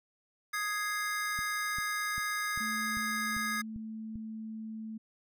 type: chord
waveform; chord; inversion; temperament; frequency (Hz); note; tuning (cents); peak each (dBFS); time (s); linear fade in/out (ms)
square; Ab major; second; equal; 1244.5 / 1661.2 / 2093; Eb6 / Ab6 / C7; 0 / 0 / 0; -37 / -36 / -38; 0.53-3.62; 10
type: click train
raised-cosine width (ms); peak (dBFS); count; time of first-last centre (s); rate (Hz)
5; -32; 8; 1.39-4.157; 2.53
type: tone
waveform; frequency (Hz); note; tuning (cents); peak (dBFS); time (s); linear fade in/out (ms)
sine; 220; A3; 0; -38; 2.6-4.98; 10
effects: none